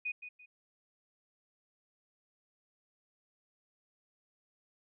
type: tone with echo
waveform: sine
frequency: 2480 Hz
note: D#7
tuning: 6 cents flat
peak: -33 dBFS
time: 0.05-0.12 s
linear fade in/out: 10 ms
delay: 170 ms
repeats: 2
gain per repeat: -10 dB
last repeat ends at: 0.46 s
effects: none